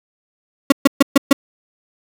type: tone bursts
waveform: 35% pulse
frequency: 277.4 Hz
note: C#4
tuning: 1 cent sharp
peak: -4 dBFS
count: 5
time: 0.7-1.33 s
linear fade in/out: 5 ms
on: 22 ms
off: 130 ms
effects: none